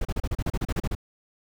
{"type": "noise bursts", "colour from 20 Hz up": "brown", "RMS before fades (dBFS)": -26, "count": 13, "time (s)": [0.01, 0.951], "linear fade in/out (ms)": 5, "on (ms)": 41, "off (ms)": 34, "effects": []}